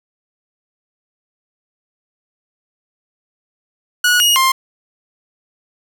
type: tone with pitch steps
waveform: sawtooth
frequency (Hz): 1461 / 2878 / 1055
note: F#6 / F#7 / C6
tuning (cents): -22 / -49 / +14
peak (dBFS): -7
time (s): 4.04-4.52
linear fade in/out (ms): 5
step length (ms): 160
effects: none